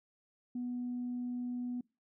sine tone, 245.8 Hz, B3, 8 cents flat, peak -34 dBFS, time 0.55-1.81 s, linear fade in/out 5 ms, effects noise-tail reverb RT60 0.3 s tail -25 dB re dry + tanh soft clip ceiling -31 dBFS

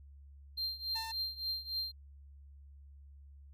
triangle tone with tremolo, 4173 Hz, C8, 5 cents flat, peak -31 dBFS, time 0.57-1.92 s, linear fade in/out 10 ms, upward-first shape triangle, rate 3.5 Hz, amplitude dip 90%
sawtooth tone, 898 Hz, A5, 35 cents sharp, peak -37 dBFS, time 0.95-1.12 s, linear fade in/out 10 ms
effects added 70 Hz sine -52 dBFS peak until 3.53 s

